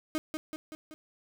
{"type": "tone with echo", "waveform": "35% pulse", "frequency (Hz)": 311.1, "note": "D#4", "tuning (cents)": 0, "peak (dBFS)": -27, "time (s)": [0.15, 0.18], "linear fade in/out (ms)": 0, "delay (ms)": 190, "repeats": 4, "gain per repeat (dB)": -4, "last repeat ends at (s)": 0.94, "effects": []}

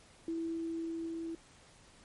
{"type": "tone with level ramp", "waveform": "sine", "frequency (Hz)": 329.6, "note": "E4", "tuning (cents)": 0, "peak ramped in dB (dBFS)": [-33, -37], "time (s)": [0.28, 1.35], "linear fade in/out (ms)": 2, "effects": ["pink hiss -60 dBFS RMS until 2.04 s", "MP3 48 kbps"]}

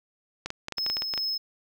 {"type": "clicks", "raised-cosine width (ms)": 0.2, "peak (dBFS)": -15, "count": 11, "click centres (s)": [0.46, 0.504, 0.684, 0.723, 0.783, 0.864, 0.9, 0.969, 1.021, 1.138, 1.177]}
{"type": "tone with tremolo", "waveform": "triangle", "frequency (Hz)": 5180, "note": "E8", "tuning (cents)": -31, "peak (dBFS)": -25, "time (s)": [0.77, 1.38], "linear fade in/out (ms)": 10, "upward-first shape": "sine", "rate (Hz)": 2.5, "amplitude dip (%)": 30}
{"effects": []}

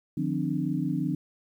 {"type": "tone cluster", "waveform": "sine", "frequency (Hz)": [152.1, 177.9, 258.6, 296.6], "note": ["D#3", "F3", "C4", "D4"], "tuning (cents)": [-39, 32, -20, 17], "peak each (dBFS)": -31, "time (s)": [0.17, 1.15], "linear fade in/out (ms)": 5, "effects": ["10-bit"]}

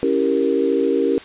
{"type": "chord", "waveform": "sine", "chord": "C# diminished seventh", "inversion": "none", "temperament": "equal", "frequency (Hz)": [277.2, 329.6, 392, 466.2], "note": ["C#4", "E4", "G4", "Bb4"], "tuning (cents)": [0, 0, 0, 0], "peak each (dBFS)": [-21, -23, -20, -20], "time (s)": [0.03, 1.18], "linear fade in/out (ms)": 0, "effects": ["white hiss -38 dBFS RMS until 1.24 s", "resampled to 8000 Hz"]}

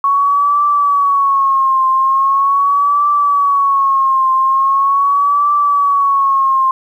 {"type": "tone with vibrato", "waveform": "sine", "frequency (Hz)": 1108, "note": "C#6", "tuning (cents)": -1, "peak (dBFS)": -9, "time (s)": [0.04, 6.71], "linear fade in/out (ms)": 2, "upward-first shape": "triangle", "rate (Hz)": 0.41, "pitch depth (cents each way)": 93, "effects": ["8-bit"]}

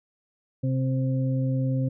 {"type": "harmonic tone", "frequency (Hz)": 131.1, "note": "C3", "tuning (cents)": 4, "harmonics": [1, 2, 4], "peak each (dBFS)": [-23, -29, -35], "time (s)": [0.63, 1.89], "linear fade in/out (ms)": 10, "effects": []}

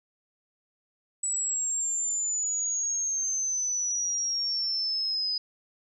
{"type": "exponential sweep", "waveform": "sine", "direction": "down", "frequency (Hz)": [7902, 4978], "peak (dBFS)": -26, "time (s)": [1.23, 5.38], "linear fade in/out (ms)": 5, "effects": []}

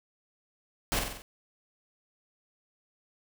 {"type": "noise with echo", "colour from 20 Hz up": "pink", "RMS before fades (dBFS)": -29, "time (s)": [0.92, 0.99], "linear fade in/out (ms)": 0, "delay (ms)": 46, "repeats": 5, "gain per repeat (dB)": -4, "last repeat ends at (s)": 1.22, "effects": []}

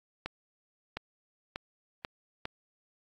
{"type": "accelerating click train", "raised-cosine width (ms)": 0.3, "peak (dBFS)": -19, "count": 5, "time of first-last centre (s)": [0.26, 2.454], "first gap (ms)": 710, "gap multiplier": 0.83, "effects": ["AAC 64 kbps"]}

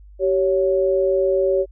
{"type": "tone pair together", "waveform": "sine", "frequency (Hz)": [385.6, 558], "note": ["G4", "C#5"], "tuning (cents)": [-28, 11], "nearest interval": "tritone", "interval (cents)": 639, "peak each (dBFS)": -18, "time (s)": [0.19, 1.66], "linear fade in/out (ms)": 50, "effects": ["added 50 Hz sine -41 dBFS peak until 1.71 s"]}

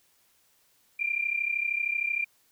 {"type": "tone pair together", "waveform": "sine", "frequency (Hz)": [2367, 2400], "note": ["D7", "D7"], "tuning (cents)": [13, 37], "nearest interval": "unison", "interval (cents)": 24, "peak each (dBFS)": [-29, -29], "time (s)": [0.99, 2.25], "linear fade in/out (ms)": 10, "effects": ["white hiss -66 dBFS RMS until 2.51 s"]}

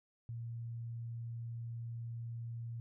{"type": "tone", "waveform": "sine", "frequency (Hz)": 116.54, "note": "A#2", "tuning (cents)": 0, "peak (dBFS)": -40, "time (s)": [0.29, 2.8], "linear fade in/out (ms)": 0, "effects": []}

